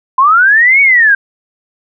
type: linear two-way sweep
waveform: sine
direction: up then down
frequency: 1009 to 2258 to 1561 Hz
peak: -4 dBFS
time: 0.18-1.15 s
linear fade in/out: 5 ms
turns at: 0.81 s
effects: none